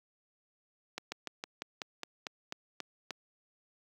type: slowing click train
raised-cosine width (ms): 0.2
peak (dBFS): -20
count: 11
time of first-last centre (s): 0.98-3.107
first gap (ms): 140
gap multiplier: 1.09
effects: high-pass 200 Hz 12 dB/octave + 10-bit